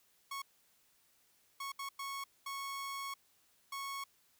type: tone bursts at uneven times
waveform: sawtooth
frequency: 1103 Hz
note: C#6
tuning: 9 cents flat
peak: -36 dBFS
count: 6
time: 0.31-0.42 / 1.6-1.72 / 1.79-1.89 / 1.99-2.24 / 2.46-3.14 / 3.72-4.04 s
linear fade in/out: 5 ms
effects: white hiss -71 dBFS RMS until 4.39 s

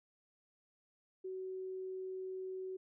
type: tone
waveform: sine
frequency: 375.4 Hz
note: F#4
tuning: 25 cents sharp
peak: -40 dBFS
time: 1.24-2.77 s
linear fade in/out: 10 ms
effects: none

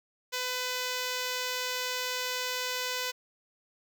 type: tone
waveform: 5% pulse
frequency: 502 Hz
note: B4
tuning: 28 cents sharp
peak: -19 dBFS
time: 0.32-3.12 s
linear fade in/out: 20 ms
effects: none

